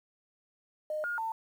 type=tone with pitch steps; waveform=sine; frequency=613 / 1425 / 897 Hz; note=D#5 / F6 / A5; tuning=-26 / +34 / +33 cents; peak=-31 dBFS; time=0.9-1.32 s; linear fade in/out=2 ms; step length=140 ms; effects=10-bit